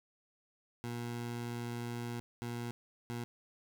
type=tone bursts at uneven times; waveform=20% pulse; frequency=119.1 Hz; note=A#2; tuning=38 cents sharp; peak=-33 dBFS; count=3; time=0.84-2.2 / 2.42-2.71 / 3.1-3.24 s; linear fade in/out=0 ms; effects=none